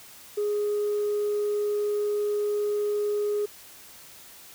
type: tone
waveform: sine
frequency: 415.3 Hz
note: G#4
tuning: in tune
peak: -22 dBFS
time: 0.37-3.46 s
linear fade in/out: 10 ms
effects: tanh soft clip ceiling -21 dBFS + white hiss -48 dBFS RMS until 4.54 s